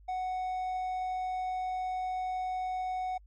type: tone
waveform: triangle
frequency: 741 Hz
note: F#5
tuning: 2 cents sharp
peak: -29 dBFS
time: 0.08-3.18 s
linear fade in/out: 10 ms
effects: added 50 Hz sine -53 dBFS peak until 3.26 s + MP3 32 kbps